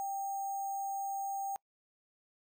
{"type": "tone with sample-and-hold", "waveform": "sine", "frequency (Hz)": 787, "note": "G5", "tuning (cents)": 7, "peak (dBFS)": -34, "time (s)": [0, 1.56], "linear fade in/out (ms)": 0, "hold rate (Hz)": 7350, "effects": ["noise-tail reverb RT60 0.1 s tail -26 dB re dry"]}